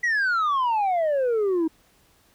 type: exponential sweep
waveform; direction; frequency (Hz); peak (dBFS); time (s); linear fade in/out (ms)
sine; down; 1975.5 to 312.9; -17; 0.03-1.68; 10
effects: tanh soft clip ceiling -19 dBFS + pink hiss -60 dBFS RMS until 2.34 s